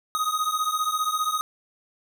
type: beating tone pair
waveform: square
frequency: 1244.5 / 1259.5 Hz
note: D#6 / D#6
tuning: 0 / +21 cents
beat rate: 15 Hz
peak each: -27 / -27 dBFS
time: 0.15-1.41 s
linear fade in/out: 0 ms
effects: none